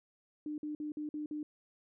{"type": "tone bursts", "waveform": "sine", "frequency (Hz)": 300.6, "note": "D4", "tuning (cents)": 40, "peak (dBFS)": -36, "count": 6, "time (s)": [0.46, 1.43], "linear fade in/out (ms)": 2, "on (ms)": 120, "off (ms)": 50, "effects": []}